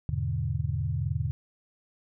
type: chord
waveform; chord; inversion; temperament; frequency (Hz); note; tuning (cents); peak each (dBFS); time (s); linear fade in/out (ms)
sine; E dominant seventh; none; equal; 82.41 / 103.83 / 123.47 / 146.83; E2 / G#2 / B2 / D3; 0 / 0 / 0 / 0; -32; 0.09-1.31; 0
effects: none